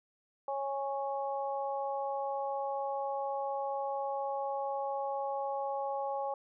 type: harmonic tone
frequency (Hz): 275.8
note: C#4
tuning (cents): -9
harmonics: 2 / 3 / 4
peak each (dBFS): -36 / -35 / -43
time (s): 0.48-6.34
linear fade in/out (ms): 2
effects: none